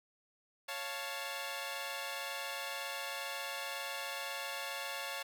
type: chord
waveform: 10% pulse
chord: Db augmented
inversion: none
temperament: equal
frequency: 554.4 / 698.5 / 880 Hz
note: Db5 / F5 / A5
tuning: 0 / 0 / 0 cents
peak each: -34 / -36 / -35 dBFS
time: 0.68-5.23 s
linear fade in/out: 10 ms
effects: none